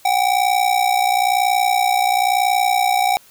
square ring-modulated tone, 766 Hz, G5, 40 cents flat, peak -12 dBFS, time 0.05-3.17 s, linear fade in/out 0 ms, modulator 30.5 Hz, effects white hiss -49 dBFS RMS until 3.3 s

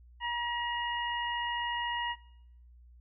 harmonic tone, 954 Hz, A#5, 40 cents sharp, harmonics 1 / 2 / 3, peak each -33 / -36 / -38 dBFS, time 0.2-2.16 s, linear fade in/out 50 ms, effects noise-tail reverb RT60 0.7 s tail -20 dB re dry + added 60 Hz sine -53 dBFS peak until 3 s

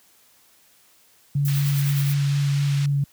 sine tone with vibrato, 141.6 Hz, C#3, 37 cents sharp, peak -18 dBFS, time 1.35-3.04 s, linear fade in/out 5 ms, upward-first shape sine, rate 4.1 Hz, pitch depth 11 cents each way
violet noise with tremolo, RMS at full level -31 dBFS, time 1.45-2.14 s, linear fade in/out 2 ms, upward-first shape sine, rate 9.7 Hz, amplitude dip 55%
pink band-pass noise, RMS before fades -38 dBFS, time 1.48-2.86 s, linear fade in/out 2 ms, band 1900 to 6200 Hz, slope 12 dB/octave
effects white hiss -57 dBFS RMS until 3.12 s + high-pass 60 Hz 12 dB/octave

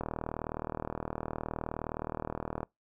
click train, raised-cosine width 1 ms, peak -20 dBFS, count 104, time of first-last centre 0.01-2.631 s, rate 39.3 Hz, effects noise-tail reverb RT60 0.2 s tail -25 dB re dry

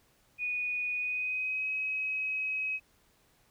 sine tone with pitch glide, 2470 to 2545 Hz, D#7 to D#7, -13 to +39 cents, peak -30 dBFS, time 0.38-2.8 s, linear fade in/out 50 ms, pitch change +52 cents, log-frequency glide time 0.95-1.68 s, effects pink hiss -67 dBFS RMS until 3.5 s

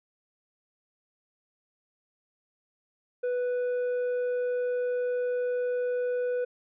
sine tone with tanh clipping, 493.9 Hz, B4, in tune, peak -27 dBFS, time 3.23-6.45 s, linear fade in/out 10 ms, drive 5 dB, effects none

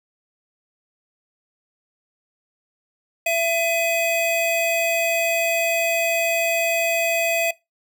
square tone pair together, 670 / 2523 Hz, E5 / D#7, +28 / +23 cents, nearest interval octave + major seventh, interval 2295 cents, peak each -22 dBFS, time 3.26-7.51 s, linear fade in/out 5 ms, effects noise-tail reverb RT60 0.2 s tail -20 dB re dry

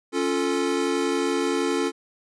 square chord, Db augmented, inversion none, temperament equal, 277.2 / 349.2 / 440 Hz, Db4 / F4 / A4, 0 / 0 / 0 cents, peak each -27 dBFS, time 0.12-1.92 s, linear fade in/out 50 ms, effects resampled to 22050 Hz

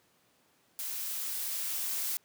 blue noise with level ramp, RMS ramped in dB -37 to -33 dBFS, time 0.79-2.17 s, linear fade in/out 0 ms, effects pink hiss -68 dBFS RMS until 2.24 s + high-pass 150 Hz 12 dB/octave

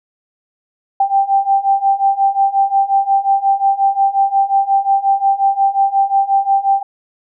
sine beating tone pair, 784 / 789.6 Hz, G5 / G5, 0 / +12 cents, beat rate 5.6 Hz, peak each -15 / -13 dBFS, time 1-6.83 s, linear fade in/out 5 ms, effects none

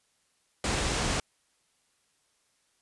pink low-pass noise, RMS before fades -29 dBFS, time 0.64-1.2 s, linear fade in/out 2 ms, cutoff 9400 Hz, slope 48 dB/octave, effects white hiss -71 dBFS RMS until 2.81 s + resampled to 24000 Hz

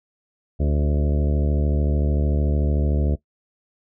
harmonic tone with a mistuned harmonic, 73.42 Hz, D2, in tune, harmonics 1 / 2 / 3 / 4 / 5 / 6 / 7 / 8 / 9, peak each -19 / -25 / -29 / -31 / -33 / -35 / -36 / -37 / -38 dBFS, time 0.59-3.16 s, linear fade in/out 20 ms, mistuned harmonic 6, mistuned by -22 cents, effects noise-tail reverb RT60 0.1 s tail -18 dB re dry

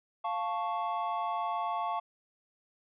triangle chord, F augmented, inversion none, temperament equal, 698.5 / 880 / 1108.7 Hz, F5 / A5 / C#6, 0 / 0 / 0 cents, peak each -33 dBFS, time 0.24-2 s, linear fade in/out 10 ms, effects resampled to 8000 Hz

